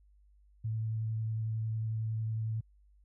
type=tone with vibrato; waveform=sine; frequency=110.8 Hz; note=A2; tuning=13 cents sharp; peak=-31 dBFS; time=0.64-2.61 s; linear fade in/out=10 ms; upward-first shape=square; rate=11 Hz; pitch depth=9 cents each way; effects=added 50 Hz sine -60 dBFS peak until 3.04 s